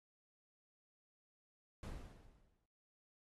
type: noise with exponential decay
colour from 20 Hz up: brown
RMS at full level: -43 dBFS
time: 1.83-2.66 s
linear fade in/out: 2 ms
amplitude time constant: 180 ms
effects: noise-tail reverb RT60 0.6 s tail -25 dB re dry + AAC 32 kbps